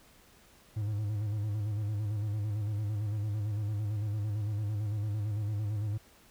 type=tone with vibrato; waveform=triangle; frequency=105 Hz; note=G#2; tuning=19 cents sharp; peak=-28 dBFS; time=0.76-5.98 s; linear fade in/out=10 ms; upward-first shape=square; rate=8.9 Hz; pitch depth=53 cents each way; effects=pink hiss -60 dBFS RMS until 6.3 s